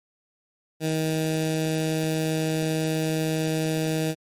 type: tone with notch filter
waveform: 15% pulse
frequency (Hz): 158.1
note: D#3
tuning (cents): +28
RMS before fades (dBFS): -25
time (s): 0.8-4.15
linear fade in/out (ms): 50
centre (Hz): 1200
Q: 1
effects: MP3 64 kbps